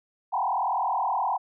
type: tone with frequency modulation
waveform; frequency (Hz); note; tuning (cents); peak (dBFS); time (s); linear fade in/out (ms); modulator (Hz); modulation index
sine; 870; A5; -20; -23; 0.32-1.38; 20; 39.5; 3.6
effects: none